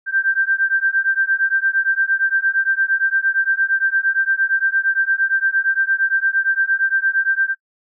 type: beating tone pair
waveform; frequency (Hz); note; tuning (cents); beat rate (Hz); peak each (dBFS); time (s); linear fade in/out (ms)
sine; 1568 / 1576.7; G6 / G6; 0 / +10; 8.7; -18; 0.06-7.55; 50
effects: noise-tail reverb RT60 0.1 s tail -22 dB re dry